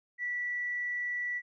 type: tone with tanh clipping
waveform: triangle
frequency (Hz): 1956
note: B6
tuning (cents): -17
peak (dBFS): -31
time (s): 0.18-1.42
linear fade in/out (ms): 50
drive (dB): 3
effects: resampled to 16000 Hz